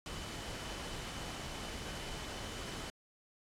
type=tone in noise; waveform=sine; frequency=3017 Hz; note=F#7; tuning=33 cents sharp; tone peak=-53 dBFS; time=0.06-2.9 s; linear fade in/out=0 ms; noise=pink; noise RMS=-43 dBFS; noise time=0.06-2.9 s; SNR=-13 dB; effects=low-pass 8000 Hz 12 dB/octave + AAC 64 kbps